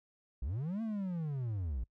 triangle linear two-way sweep, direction up then down, 51 to 229.5 to 53 Hz, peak -32 dBFS, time 0.42-1.84 s, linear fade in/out 5 ms, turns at 0.82 s, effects noise-tail reverb RT60 0.1 s tail -24 dB re dry

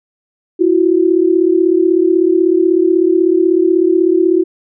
sine tone pair together, 333.8 / 370 Hz, E4 / F#4, +22 / 0 cents, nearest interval major second, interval 178 cents, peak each -11 dBFS, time 0.59-4.44 s, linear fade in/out 20 ms, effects none

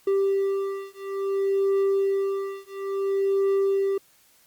triangle beating tone pair, 392 / 392.58 Hz, G4 / G4, 0 / +3 cents, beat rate 0.58 Hz, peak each -23 dBFS, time 0.07-3.98 s, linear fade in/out 5 ms, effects white hiss -59 dBFS RMS until 4.46 s + Opus 48 kbps

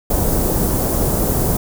pink band-stop noise, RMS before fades -17 dBFS, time 0.1-1.57 s, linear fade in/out 5 ms, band 660 to 11000 Hz, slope 12 dB/octave, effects none

